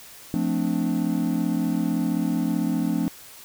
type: chord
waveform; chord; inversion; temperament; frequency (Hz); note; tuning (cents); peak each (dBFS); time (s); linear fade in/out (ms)
triangle; D minor seventh; first; equal with one note detuned; 174.61 / 220 / 258.2 / 293.7; F3 / A3 / C4 / D4; 0 / 0 / -23 / 0; -25; 0.34-3.08; 0
effects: white hiss -45 dBFS RMS until 3.44 s